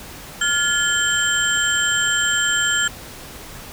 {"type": "tone cluster", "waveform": "sine", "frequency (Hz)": [1406, 1713, 3127, 7490], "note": ["F6", "A6", "G7", "A#8"], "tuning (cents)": [11, -47, -5, 7], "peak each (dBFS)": -22, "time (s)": [0.41, 2.88], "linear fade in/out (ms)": 5, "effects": ["pink hiss -37 dBFS RMS until 3.72 s"]}